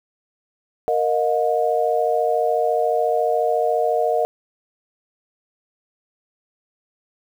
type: chord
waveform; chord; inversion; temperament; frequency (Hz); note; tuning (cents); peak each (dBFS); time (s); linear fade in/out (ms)
sine; Bb suspended fourth; none; equal with one note detuned; 466.2 / 622.3 / 716.4; Bb4 / Eb5 / F5; 0 / 0 / +44; -21; 0.88-4.25; 0
effects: 8-bit